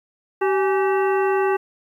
harmonic tone with a mistuned harmonic, 385.6 Hz, G4, 28 cents flat, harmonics 1 / 2 / 3 / 4 / 5 / 7, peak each -18 / -24 / -28 / -30 / -32 / -35 dBFS, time 0.41-1.57 s, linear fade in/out 10 ms, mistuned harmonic 2, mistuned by +120 cents, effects 9-bit

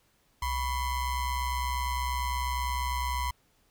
square ring-modulated tone, 523.3 Hz, C5, in tune, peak -26 dBFS, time 0.42-3.31 s, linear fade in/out 5 ms, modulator 459 Hz, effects pink hiss -68 dBFS RMS until 3.7 s

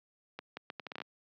accelerating click train, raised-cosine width 0.3 ms, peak -24 dBFS, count 10, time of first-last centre 0.39-1.017 s, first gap 180 ms, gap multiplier 0.73, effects high-pass 200 Hz 12 dB/octave + low-pass 5000 Hz 12 dB/octave

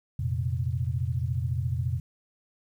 sine chord, F suspended fourth, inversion none, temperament equal, 87.31 / 116.54 / 130.81 Hz, F2 / Bb2 / C3, 0 / 0 / 0 cents, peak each -30 dBFS, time 0.19-2 s, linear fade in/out 5 ms, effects 10-bit

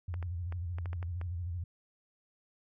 sine tone with vibrato, 87 Hz, F2, 6 cents flat, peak -34 dBFS, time 0.08-1.64 s, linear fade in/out 5 ms, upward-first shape square, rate 13 Hz, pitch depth 81 cents each way
clicks, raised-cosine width 0.5 ms, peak -30 dBFS, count 8, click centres 0.141 / 0.227 / 0.524 / 0.785 / 0.858 / 0.931 / 1.028 / 1.214 s
effects none

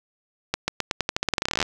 accelerating click train, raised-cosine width 0.2 ms, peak -5 dBFS, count 22, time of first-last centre 0.54-1.627 s, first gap 140 ms, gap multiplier 0.88, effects 7-bit

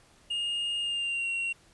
triangle tone with pitch glide, 2839 to 2745 Hz, F7 to F7, +28 to -31 cents, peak -27 dBFS, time 0.3-1.53 s, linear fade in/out 10 ms, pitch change -59 cents, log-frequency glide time 0.8-1.29 s, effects pink hiss -60 dBFS RMS until 1.73 s + resampled to 24000 Hz

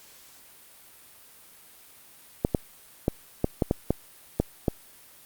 clicks, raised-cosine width 2 ms, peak -8 dBFS, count 9, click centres 2.449 / 2.548 / 3.081 / 3.444 / 3.622 / 3.711 / 3.906 / 4.4 / 4.682 s, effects white hiss -52 dBFS RMS until 5.25 s + Opus 48 kbps

